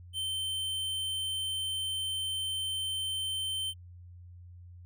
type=tone; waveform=square; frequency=3100 Hz; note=G7; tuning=20 cents flat; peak=-32 dBFS; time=0.13-3.74 s; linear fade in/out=50 ms; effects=added 88 Hz sine -47 dBFS peak until 4.85 s